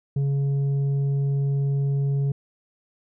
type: tone with tanh clipping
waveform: triangle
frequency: 139.4 Hz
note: C#3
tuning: 10 cents sharp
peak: -21 dBFS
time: 0.16-2.32 s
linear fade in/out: 5 ms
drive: 9 dB
effects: none